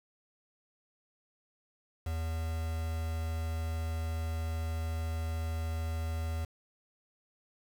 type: tone with quantisation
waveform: triangle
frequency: 81.2 Hz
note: E2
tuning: 26 cents flat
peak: -30 dBFS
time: 2.06-6.45 s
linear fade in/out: 5 ms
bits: 7
effects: none